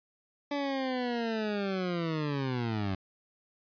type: linear sweep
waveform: 20% pulse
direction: down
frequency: 289.3 to 93 Hz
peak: -25 dBFS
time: 0.51-2.95 s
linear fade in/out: 5 ms
effects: resampled to 11025 Hz